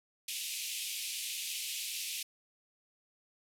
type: band-pass noise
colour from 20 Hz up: pink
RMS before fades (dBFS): -39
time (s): 0.28-2.23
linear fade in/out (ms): 5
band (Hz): 2400 to 14000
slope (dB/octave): 48
effects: none